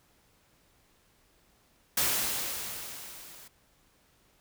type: noise with level ramp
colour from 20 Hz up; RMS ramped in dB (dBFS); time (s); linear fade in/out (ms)
white; -26 to -51; 1.97-3.48; 5
effects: pink hiss -66 dBFS RMS until 4.4 s